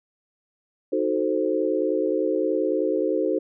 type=chord; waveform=sine; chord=D# diminished seventh; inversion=none; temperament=equal; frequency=311.1 / 370 / 440 / 523.3 Hz; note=D#4 / F#4 / A4 / C5; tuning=0 / 0 / 0 / 0 cents; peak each=-26 dBFS; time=0.92-3.39 s; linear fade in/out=10 ms; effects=none